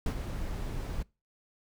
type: noise with ADSR envelope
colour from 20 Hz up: brown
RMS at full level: -27 dBFS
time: 0.06-1.03 s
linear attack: 3 ms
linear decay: 73 ms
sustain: -8 dB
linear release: 9 ms
effects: noise-tail reverb RT60 0.3 s tail -25 dB re dry